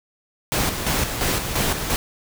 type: noise with tremolo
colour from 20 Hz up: pink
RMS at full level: -21 dBFS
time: 0.52-1.96 s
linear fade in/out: 0 ms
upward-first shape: square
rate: 2.9 Hz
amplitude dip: 50%
effects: none